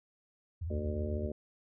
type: tone with vibrato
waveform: sine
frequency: 82.5 Hz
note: E2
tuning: 2 cents sharp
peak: -34 dBFS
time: 0.61-1.27 s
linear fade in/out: 10 ms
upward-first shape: triangle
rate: 18 Hz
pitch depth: 240 cents each way
type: harmonic tone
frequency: 74.8 Hz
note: D2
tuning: 32 cents sharp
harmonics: 1 / 2 / 3 / 4 / 5 / 6 / 7 / 8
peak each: -42 / -51 / -40 / -48 / -41 / -45 / -50 / -42 dBFS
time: 0.7-1.32 s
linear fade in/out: 5 ms
effects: none

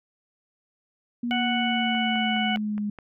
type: linear sweep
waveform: sine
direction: down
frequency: 240 to 206.4 Hz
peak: -25 dBFS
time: 1.23-2.9 s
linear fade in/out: 5 ms
type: harmonic tone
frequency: 740 Hz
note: F#5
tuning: in tune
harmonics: 1 / 2 / 3 / 4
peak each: -28 / -32 / -30 / -29 dBFS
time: 1.31-2.56 s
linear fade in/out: 0 ms
type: click train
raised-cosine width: 0.5 ms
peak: -27 dBFS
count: 6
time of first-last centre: 1.95-2.987 s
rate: 4.82 Hz
effects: none

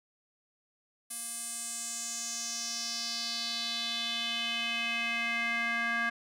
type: tone with band-pass filter sweep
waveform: square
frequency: 233.1 Hz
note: A#3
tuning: in tune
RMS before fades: -34 dBFS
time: 1.1-6.1 s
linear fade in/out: 10 ms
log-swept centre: 10000 to 1700 Hz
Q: 3.6
effects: none

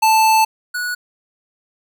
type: tone pair in turn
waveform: square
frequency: 880 / 1466.6 Hz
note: A5 / F#6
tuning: 0 / -16 cents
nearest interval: major sixth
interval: 884 cents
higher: second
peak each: -11 / -21 dBFS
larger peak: first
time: 0.02-0.45 / 0.74-0.95 s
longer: first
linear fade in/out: 10 ms
effects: none

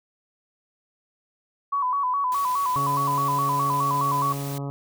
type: tone with vibrato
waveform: sine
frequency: 1062 Hz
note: C6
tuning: 25 cents sharp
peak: -21 dBFS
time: 1.72-4.33 s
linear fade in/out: 10 ms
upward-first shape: square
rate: 4.8 Hz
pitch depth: 99 cents each way
type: noise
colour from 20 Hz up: white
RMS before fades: -39 dBFS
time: 2.32-4.58 s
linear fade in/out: 0 ms
type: harmonic tone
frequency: 140.2 Hz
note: C#3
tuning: 20 cents sharp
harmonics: 1 / 2 / 3 / 4 / 5 / 6 / 7 / 8 / 9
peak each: -29 / -35 / -39 / -41 / -43 / -45 / -46 / -47 / -48 dBFS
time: 2.76-4.7 s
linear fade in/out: 0 ms
effects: none

